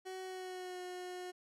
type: tone with pitch glide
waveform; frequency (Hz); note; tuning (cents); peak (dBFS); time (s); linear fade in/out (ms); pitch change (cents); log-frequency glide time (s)
30% pulse; 374.7 to 362.1; F#4 to F#4; +22 to -37; -40; 0.05-1.32; 20; -59; 0.23-0.81
effects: low-pass 11000 Hz 12 dB/octave